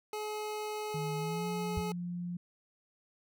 25% pulse tone, 424.8 Hz, G#4, 39 cents sharp, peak -32 dBFS, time 0.13-1.92 s, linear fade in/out 2 ms
sine tone with pitch glide, 155.56 to 175.62 Hz, D#3 to F3, 0 to +10 cents, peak -35 dBFS, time 0.94-2.37 s, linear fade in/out 5 ms, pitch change +210 cents, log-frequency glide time 1.18-1.46 s
sine tone with exponential decay, 81.5 Hz, E2, 19 cents flat, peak -28 dBFS, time 1.77-1.84 s, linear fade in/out 5 ms, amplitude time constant 15 ms
effects none

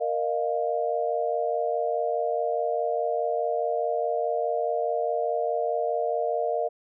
sine chord, Bb suspended fourth, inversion none, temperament equal with one note detuned, 466.2 / 613.7 / 698.5 Hz, Bb4 / Eb5 / F5, 0 / -24 / 0 cents, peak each -28 dBFS, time 0-6.69 s, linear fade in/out 20 ms, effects none

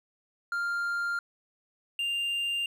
triangle tone pair in turn, 1396.9 / 2794 Hz, F6 / F7, 0 / 0 cents, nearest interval octave, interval 1200 cents, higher second, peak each -26 dBFS, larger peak neither, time 0.52-1.19 / 1.99-2.66 s, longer neither, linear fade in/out 2 ms, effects none

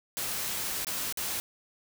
white noise with dropouts, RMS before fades -33 dBFS, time 0.17-1.4 s, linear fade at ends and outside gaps 0 ms, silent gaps 0.847-0.869 / 1.125-1.173 s, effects none

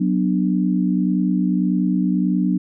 sine chord, B minor, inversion second, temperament just, 185.21 / 246.9 / 296.3 Hz, F#3 / B3 / D4, +2 / 0 / +15 cents, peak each -18 / -22 / -22 dBFS, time 0-2.58 s, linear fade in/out 10 ms, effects none

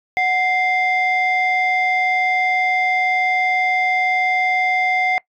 sine tone pair together, 740 / 2093 Hz, F#5 / C7, 0 / 0 cents, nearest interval octave + tritone, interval 1800 cents, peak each -16 dBFS, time 0.17-5.18 s, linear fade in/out 0 ms, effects noise-tail reverb RT60 0.1 s tail -22 dB re dry + tanh soft clip ceiling -11 dBFS

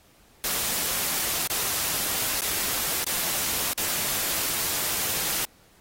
white noise with dropouts, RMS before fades -27 dBFS, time 0.44-5.45 s, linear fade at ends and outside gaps 0 ms, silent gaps 1.473-1.5 / 2.408-2.419 / 3.043-3.066 / 3.733-3.778 s, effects pink hiss -58 dBFS RMS until 5.8 s + AAC 48 kbps

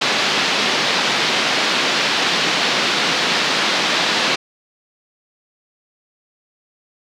white band-pass noise, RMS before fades -18 dBFS, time 0.01-4.36 s, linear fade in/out 10 ms, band 160 to 4500 Hz, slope 24 dB/octave, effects none

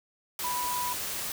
sine tone in noise, 985 Hz, B5, 5 cents flat, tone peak -30 dBFS, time 0.44-0.93 s, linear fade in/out 2 ms, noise white, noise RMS -34 dBFS, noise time 0.39-1.32 s, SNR +1 dB, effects none

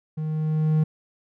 triangle tone with level ramp, 155.56 Hz, D#3, in tune, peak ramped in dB -24 to -14 dBFS, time 0.17-0.84 s, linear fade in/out 10 ms, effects none

